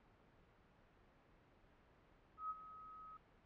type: tone with ADSR envelope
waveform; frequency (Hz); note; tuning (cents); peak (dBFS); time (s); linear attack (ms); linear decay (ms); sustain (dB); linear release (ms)
sine; 1270; D#6; +35; -39; 2.37-3.17; 130; 35; -14; 3
effects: pink hiss -69 dBFS RMS until 3.45 s + low-pass 2000 Hz 12 dB/octave